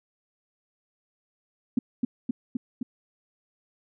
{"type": "tone with echo", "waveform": "sine", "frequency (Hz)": 244.8, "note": "B3", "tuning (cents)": -15, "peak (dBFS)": -18, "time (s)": [1.77, 1.79], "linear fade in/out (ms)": 5, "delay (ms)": 260, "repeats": 4, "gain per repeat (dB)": -2, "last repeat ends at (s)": 2.83, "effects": []}